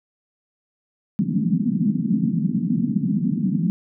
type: band-pass noise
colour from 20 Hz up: pink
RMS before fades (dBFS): -21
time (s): 1.19-3.7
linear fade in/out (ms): 0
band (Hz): 160 to 250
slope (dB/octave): 48
effects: none